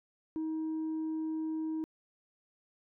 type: tone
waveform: sine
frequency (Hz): 316.6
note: D#4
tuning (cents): +30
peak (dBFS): -30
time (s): 0.36-1.84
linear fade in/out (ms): 0
effects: tanh soft clip ceiling -31 dBFS